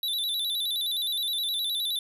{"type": "tone with vibrato", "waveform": "square", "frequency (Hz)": 3722, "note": "A#7", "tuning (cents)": -3, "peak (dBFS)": -27, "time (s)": [0.03, 1.99], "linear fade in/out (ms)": 2, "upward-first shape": "square", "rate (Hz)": 9.6, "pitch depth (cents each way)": 86, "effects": []}